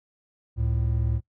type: tone pair together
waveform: triangle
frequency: 69.6 / 110.48 Hz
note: C#2 / A2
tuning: +8 / +8 cents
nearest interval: minor sixth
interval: 800 cents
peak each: -23 dBFS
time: 0.56-1.21 s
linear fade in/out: 50 ms
effects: noise-tail reverb RT60 0.1 s tail -20 dB re dry